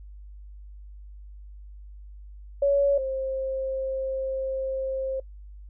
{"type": "tone pair in turn", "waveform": "sine", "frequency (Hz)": [562, 530.5], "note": ["C#5", "C5"], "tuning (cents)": [24, 24], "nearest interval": "minor second", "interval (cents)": 100, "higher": "first", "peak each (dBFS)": [-18, -26], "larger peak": "first", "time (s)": [[2.62, 2.98], [2.98, 5.2]], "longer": "second", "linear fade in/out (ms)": 5, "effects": ["noise-tail reverb RT60 0.1 s tail -23 dB re dry", "added 50 Hz sine -41 dBFS peak until 5.69 s"]}